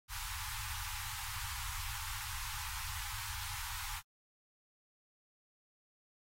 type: band-stop noise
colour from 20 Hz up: pink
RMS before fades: -42 dBFS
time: 0.08-4.02 s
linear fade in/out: 50 ms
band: 110 to 820 Hz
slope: 96 dB/octave
effects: AAC 48 kbps